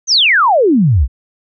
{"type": "exponential sweep", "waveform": "sine", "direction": "down", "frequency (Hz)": [6500, 55], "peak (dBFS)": -7, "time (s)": [0.07, 1.08], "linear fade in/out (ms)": 50, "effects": []}